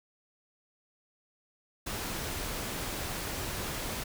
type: noise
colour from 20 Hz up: pink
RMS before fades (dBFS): -36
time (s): 1.86-4.04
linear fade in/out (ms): 10
effects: none